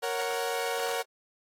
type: chord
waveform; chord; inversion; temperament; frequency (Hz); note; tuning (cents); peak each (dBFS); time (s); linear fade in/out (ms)
sawtooth; F# major; first; equal; 466.2 / 554.4 / 740; A#4 / C#5 / F#5; 0 / 0 / 0; -28 / -31 / -30; 0.02-1.03; 20
effects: AAC 48 kbps